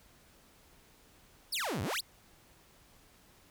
sawtooth exponential two-way sweep, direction down then up, 5588 to 82.2 to 5588 Hz, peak -29 dBFS, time 1.52-2.01 s, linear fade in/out 10 ms, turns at 1.82 s, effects pink hiss -62 dBFS RMS until 3.5 s

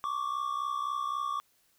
triangle tone pair together, 1108.7 / 1172.5 Hz, C#6 / D6, 0 / -3 cents, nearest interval minor second, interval 97 cents, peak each -32 / -31 dBFS, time 0.04-1.4 s, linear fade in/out 0 ms, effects white hiss -69 dBFS RMS until 1.78 s

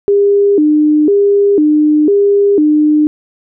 sine tone with vibrato, 349.2 Hz, F4, in tune, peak -6 dBFS, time 0.08-3.07 s, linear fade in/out 0 ms, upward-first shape square, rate 1 Hz, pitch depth 250 cents each way, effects none

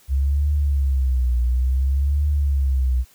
sine tone with vibrato, 66.6 Hz, C2, 31 cents sharp, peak -16 dBFS, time 0.08-3.05 s, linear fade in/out 50 ms, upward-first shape triangle, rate 0.57 Hz, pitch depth 180 cents each way, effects white hiss -54 dBFS RMS until 3.14 s

